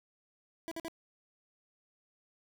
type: tone bursts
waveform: 25% pulse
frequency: 329.6 Hz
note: E4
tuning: in tune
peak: -34 dBFS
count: 3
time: 0.68-0.882 s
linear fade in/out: 0 ms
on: 34 ms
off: 50 ms
effects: none